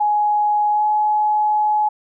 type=tone with pitch glide; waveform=sine; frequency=837 to 846.7 Hz; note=G#5 to G#5; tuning=+13 to +33 cents; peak=-14 dBFS; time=0-1.89 s; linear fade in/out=10 ms; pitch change=+20 cents; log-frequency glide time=0.71-0.84 s; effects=none